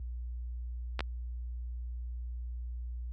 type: clicks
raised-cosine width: 0.3 ms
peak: -17 dBFS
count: 2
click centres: 0.993 / 1.006 s
effects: added 60 Hz sine -33 dBFS peak until 3.12 s + high-pass 60 Hz 12 dB/octave